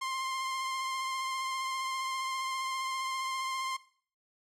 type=tone with vibrato; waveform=sawtooth; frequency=1054 Hz; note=C6; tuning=12 cents sharp; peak=-29 dBFS; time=0.01-3.77 s; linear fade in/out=10 ms; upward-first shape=sine; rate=15 Hz; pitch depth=18 cents each way; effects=noise-tail reverb RT60 0.5 s tail -18 dB re dry + low-pass 9000 Hz 12 dB/octave